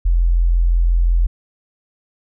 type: tone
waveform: sine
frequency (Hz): 42.8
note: F1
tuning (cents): -34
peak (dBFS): -11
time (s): 0.05-1.27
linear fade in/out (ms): 10
effects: none